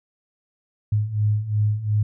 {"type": "beating tone pair", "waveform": "sine", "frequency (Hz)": [103.9, 106.7], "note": ["G#2", "G#2"], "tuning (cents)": [1, 47], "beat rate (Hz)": 2.8, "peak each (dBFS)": [-24, -20], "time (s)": [0.92, 2.03], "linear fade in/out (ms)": 5, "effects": []}